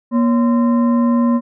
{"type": "tone with frequency modulation", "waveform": "sine", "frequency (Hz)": 238.1, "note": "A#3", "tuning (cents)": 37, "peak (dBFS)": -11, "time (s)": [0.11, 1.41], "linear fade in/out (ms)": 50, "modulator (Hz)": 796, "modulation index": 0.46, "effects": []}